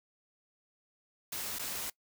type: noise with dropouts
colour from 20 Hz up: white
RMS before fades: -38 dBFS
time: 1.32-1.9 s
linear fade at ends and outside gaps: 5 ms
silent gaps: 1.587-1.593 s
effects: noise-tail reverb RT60 0.1 s tail -22 dB re dry